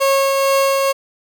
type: tone with tremolo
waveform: 30% pulse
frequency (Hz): 546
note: C#5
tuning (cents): -26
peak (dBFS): -9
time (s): 0-0.93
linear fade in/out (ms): 20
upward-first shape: triangle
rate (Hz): 2.2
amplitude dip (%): 30
effects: none